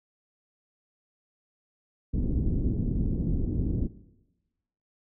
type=low-pass noise; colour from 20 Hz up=pink; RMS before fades=-27 dBFS; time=2.13-3.88 s; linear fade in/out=20 ms; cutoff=310 Hz; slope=24 dB/octave; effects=noise-tail reverb RT60 1.0 s tail -17 dB re dry